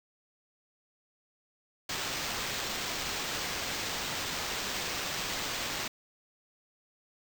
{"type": "noise with sample-and-hold", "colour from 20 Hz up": "white", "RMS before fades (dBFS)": -35, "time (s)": [1.89, 5.88], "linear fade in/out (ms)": 5, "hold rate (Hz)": 11025, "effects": []}